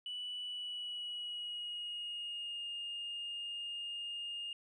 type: tone with pitch glide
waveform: sine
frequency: 2960 to 2833 Hz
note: F#7 to F7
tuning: 0 to +24 cents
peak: -38 dBFS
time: 0.06-4.53 s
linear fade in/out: 2 ms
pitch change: -76 cents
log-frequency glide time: 0.44-2.66 s
effects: tanh soft clip ceiling -36 dBFS